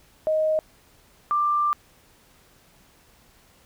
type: tone pair in turn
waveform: sine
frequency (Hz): 625 / 1183.9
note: D#5 / D6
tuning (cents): +8 / +14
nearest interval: major seventh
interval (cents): 1106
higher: second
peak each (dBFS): -19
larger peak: neither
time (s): 0.27-0.59 / 1.31-1.73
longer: second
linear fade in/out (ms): 0
effects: pink hiss -57 dBFS RMS until 3.65 s